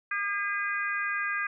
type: harmonic tone with a mistuned harmonic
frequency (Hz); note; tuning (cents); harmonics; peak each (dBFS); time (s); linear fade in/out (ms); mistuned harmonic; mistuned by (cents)
404.7; G#4; -45; 3 / 4 / 5 / 6; -34 / -30 / -35 / -37; 0.11-1.47; 5; 6; +24
effects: none